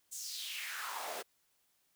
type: noise with high-pass filter sweep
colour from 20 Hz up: pink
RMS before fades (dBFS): -42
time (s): 0.11-1.23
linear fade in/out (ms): 20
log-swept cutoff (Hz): 7800 to 470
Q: 3.4
effects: white hiss -75 dBFS RMS until 1.95 s